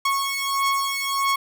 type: beating tone pair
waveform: sawtooth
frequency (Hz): 1100 / 1101.6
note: C#6 / C#6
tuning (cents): -14 / -11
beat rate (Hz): 1.6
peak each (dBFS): -21 / -20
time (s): 0.05-1.36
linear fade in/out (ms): 5
effects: none